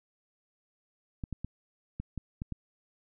clicks, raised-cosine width 5 ms, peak -23 dBFS, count 7, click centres 1.238 / 1.327 / 1.446 / 2 / 2.177 / 2.419 / 2.523 s, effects none

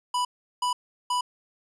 square tone bursts, 987.8 Hz, B5, in tune, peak -24 dBFS, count 3, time 0.14-1.21 s, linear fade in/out 5 ms, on 110 ms, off 370 ms, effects resampled to 24000 Hz

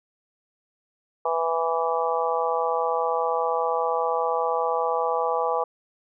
harmonic tone, 165 Hz, E3, 2 cents sharp, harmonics 3 / 4 / 5 / 6 / 7, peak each -26 / -29 / -27 / -30 / -29 dBFS, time 1.25-5.64 s, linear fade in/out 5 ms, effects none

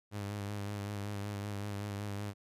sawtooth tone with vibrato, 101.9 Hz, G#2, 32 cents flat, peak -33 dBFS, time 0.11-2.34 s, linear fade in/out 50 ms, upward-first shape sine, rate 5.3 Hz, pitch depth 34 cents each way, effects resampled to 32000 Hz

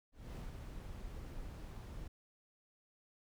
brown noise with ADSR envelope, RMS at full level -44 dBFS, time 0.12-2.08 s, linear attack 230 ms, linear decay 170 ms, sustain -3 dB, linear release 7 ms, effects none

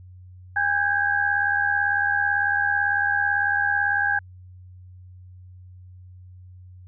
sine tone cluster, 813 / 1559 / 1637 Hz, G#5 / G6 / G#6, -37 / -10 / -25 cents, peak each -26 / -24 / -22 dBFS, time 0.56-4.19 s, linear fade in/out 5 ms, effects added 91 Hz sine -42 dBFS peak until 6.87 s

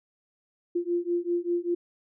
sine beating tone pair, 345.1 / 350.2 Hz, F4 / F4, -21 / +5 cents, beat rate 5.1 Hz, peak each -28 dBFS, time 0.75-1.75 s, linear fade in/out 10 ms, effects none

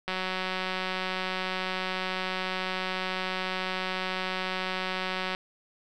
click train, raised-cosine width 0.3 ms, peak -15 dBFS, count 981, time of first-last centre 0.08-5.349 s, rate 186 Hz, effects none

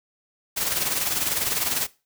white noise with tremolo, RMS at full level -22 dBFS, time 0.56-1.87 s, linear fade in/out 20 ms, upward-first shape triangle, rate 20 Hz, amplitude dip 65%, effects noise-tail reverb RT60 0.3 s tail -20 dB re dry

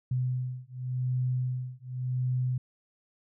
sine beating tone pair, 126.3 / 127.19 Hz, B2 / C3, +39 / -49 cents, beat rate 0.89 Hz, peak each -31 dBFS, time 0.11-2.58 s, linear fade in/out 5 ms, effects none

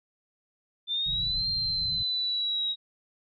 sine linear two-way sweep, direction up then down, 3537 to 4186 to 3807 Hz, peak -26 dBFS, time 0.87-2.76 s, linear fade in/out 50 ms, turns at 1.48 s
pink low-pass noise, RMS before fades -39 dBFS, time 1.06-2.03 s, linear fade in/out 5 ms, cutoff 180 Hz, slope 96 dB/octave
effects none

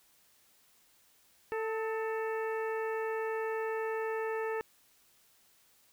harmonic tone with a mistuned harmonic, 444 Hz, A4, 16 cents sharp, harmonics 1 / 2 / 3 / 4 / 5 / 6, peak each -33 / -40 / -44 / -42 / -50 / -51 dBFS, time 1.52-4.61 s, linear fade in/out 0 ms, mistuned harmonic 3, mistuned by -48 cents, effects white hiss -66 dBFS RMS until 5.92 s

